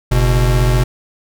square tone pair together, 46.35 / 123.47 Hz, F#1 / B2, +4 / 0 cents, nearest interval octave + perfect fourth, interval 1696 cents, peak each -14 dBFS, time 0.11-0.84 s, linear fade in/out 10 ms, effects none

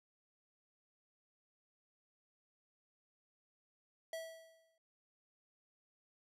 square tone with exponential decay, 652 Hz, E5, 19 cents flat, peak -40 dBFS, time 4.13-4.78 s, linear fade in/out 2 ms, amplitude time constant 140 ms, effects resampled to 32000 Hz

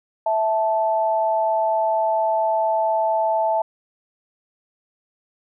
sine tone pair together, 656 / 875.7 Hz, E5 / A5, -9 / -8 cents, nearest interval perfect fourth, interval 501 cents, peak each -20 dBFS, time 0.26-3.62 s, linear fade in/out 5 ms, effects none

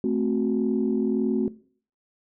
sine chord, F# diminished, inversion first, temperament equal with one note detuned, 220 / 261.6 / 368.7 Hz, A3 / C4 / F#4, 0 / 0 / -6 cents, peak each -25 dBFS, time 0.04-1.48 s, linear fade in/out 2 ms, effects noise-tail reverb RT60 0.5 s tail -20 dB re dry + tanh soft clip ceiling -13 dBFS

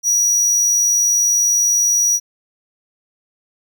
square tone, 5800 Hz, F#8, 35 cents flat, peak -13 dBFS, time 0.03-2.2 s, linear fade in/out 50 ms, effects none

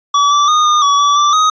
square tone with pitch steps, 1145 / 1163 / 1230 / 1217 / 1137 / 1150 / 1172 / 1255 Hz, D6 / D6 / D#6 / D#6 / C#6 / D6 / D6 / D#6, -44 / -17 / -20 / -39 / +44 / -37 / -4 / +15 cents, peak -9 dBFS, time 0.14-1.5 s, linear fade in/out 5 ms, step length 170 ms, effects resampled to 16000 Hz

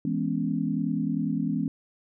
sine chord, C# minor seventh, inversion first, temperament equal, 164.81 / 207.7 / 246.9 / 277.2 Hz, E3 / G#3 / B3 / C#4, 0 / 0 / 0 / 0 cents, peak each -30 dBFS, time 0.05-1.68 s, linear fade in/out 2 ms, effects none

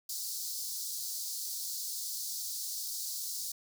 pink high-pass noise, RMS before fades -38 dBFS, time 0.09-3.52 s, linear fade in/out 5 ms, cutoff 4300 Hz, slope 48 dB/octave, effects none

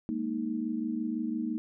sine chord, Ab suspended second, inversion none, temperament just, 207.7 / 233.6 / 311.5 Hz, Ab3 / Bb3 / Eb4, 0 / +4 / +2 cents, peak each -37 / -32 / -34 dBFS, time 0.09-1.58 s, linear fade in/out 0 ms, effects none

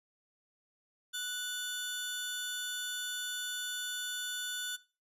sawtooth tone pair together, 1480 / 3520 Hz, F#6 / A7, 0 / 0 cents, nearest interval octave + minor third, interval 1500 cents, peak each -36 / -34 dBFS, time 1.13-4.77 s, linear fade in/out 20 ms, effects noise-tail reverb RT60 0.3 s tail -17 dB re dry + resampled to 32000 Hz

